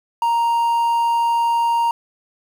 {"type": "tone with quantisation", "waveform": "triangle", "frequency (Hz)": 933, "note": "A#5", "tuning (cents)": 1, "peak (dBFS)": -13, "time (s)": [0.22, 1.91], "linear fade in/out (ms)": 2, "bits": 7, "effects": []}